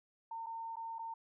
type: tone with dropouts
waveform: sine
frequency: 910 Hz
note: A#5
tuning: 42 cents flat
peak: -40 dBFS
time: 0.31-1.14 s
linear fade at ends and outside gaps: 5 ms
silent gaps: 0.462-0.466 / 0.758-0.767 / 0.985-0.991 s
effects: none